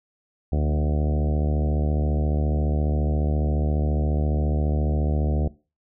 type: harmonic tone with a mistuned harmonic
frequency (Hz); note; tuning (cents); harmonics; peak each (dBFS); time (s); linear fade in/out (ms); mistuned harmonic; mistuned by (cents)
74.5; D2; +25; 1 / 2 / 3 / 4 / 5 / 6 / 7 / 8 / 9 / 10; -21 / -27 / -31 / -33 / -35 / -37 / -38 / -39 / -40 / -41; 0.52-5.48; 5; 2; +25
effects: noise-tail reverb RT60 0.3 s tail -19 dB re dry